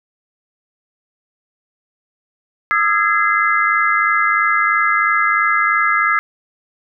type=tone cluster; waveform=sine; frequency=1229 / 1332 / 1662 / 2064 Hz; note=D#6 / E6 / G#6 / C7; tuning=-22 / +18 / +1 / -24 cents; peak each=-18 dBFS; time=2.71-6.19 s; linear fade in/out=0 ms; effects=none